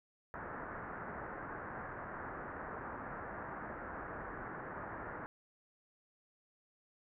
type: low-pass noise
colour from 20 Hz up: white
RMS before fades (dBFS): -45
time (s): 0.34-5.26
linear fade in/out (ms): 0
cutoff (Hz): 1700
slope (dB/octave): 48
effects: none